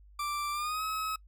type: tone with pitch glide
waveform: 40% pulse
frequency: 1174.7 to 1281 Hz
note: D6 to E6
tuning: 0 to -50 cents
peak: -31 dBFS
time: 0.19-1.16 s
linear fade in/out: 5 ms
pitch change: +150 cents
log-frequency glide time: 0.52-0.83 s
effects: noise-tail reverb RT60 0.1 s tail -24 dB re dry + added 50 Hz sine -53 dBFS peak until 1.27 s